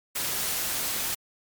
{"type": "noise", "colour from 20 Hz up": "white", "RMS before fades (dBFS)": -29, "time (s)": [0.15, 1.15], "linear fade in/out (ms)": 10, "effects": ["MP3 96 kbps"]}